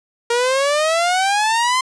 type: exponential sweep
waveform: sawtooth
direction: up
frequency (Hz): 467.2 to 1046.5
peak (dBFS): -11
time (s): 0.3-1.81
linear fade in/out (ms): 5
effects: resampled to 22050 Hz + 8-bit